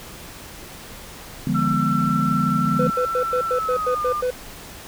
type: chord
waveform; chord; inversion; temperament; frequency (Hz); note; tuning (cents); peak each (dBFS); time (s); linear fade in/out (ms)
sine; D diminished seventh; none; equal with one note detuned; 149.83 / 174.61 / 207.7 / 246.9; D3 / F3 / Ab3 / Cb4; +35 / 0 / 0 / 0; -24; 1.47-2.9; 2
type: tone with pitch glide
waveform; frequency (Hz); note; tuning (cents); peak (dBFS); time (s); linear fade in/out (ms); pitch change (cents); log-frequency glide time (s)
sine; 1341 to 1201.6; E6 to D6; +29 to +39; -22; 1.54-4.22; 20; -190; 3.48-4.05
type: tone bursts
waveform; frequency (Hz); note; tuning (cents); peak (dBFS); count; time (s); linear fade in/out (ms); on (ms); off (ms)
triangle; 501; B4; +25; -17; 9; 2.79-4.306; 5; 84; 95
effects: pink hiss -39 dBFS RMS until 4.87 s